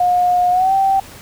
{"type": "tone with pitch glide", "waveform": "sine", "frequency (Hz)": [717, 777.4], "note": ["F5", "G5"], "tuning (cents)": [45, -15], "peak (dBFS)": -11, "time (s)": [0, 1], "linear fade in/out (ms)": 5, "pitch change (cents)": 140, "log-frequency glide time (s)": [0.51, 0.73], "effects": ["pink hiss -38 dBFS RMS until 1.21 s"]}